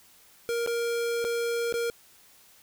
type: tone with dropouts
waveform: square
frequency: 468.8 Hz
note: A#4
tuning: 10 cents sharp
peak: -27 dBFS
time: 0.49-1.9 s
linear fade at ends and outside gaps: 0 ms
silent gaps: 0.663-0.674 / 1.243-1.249 / 1.725-1.74 s
effects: white hiss -57 dBFS RMS until 2.62 s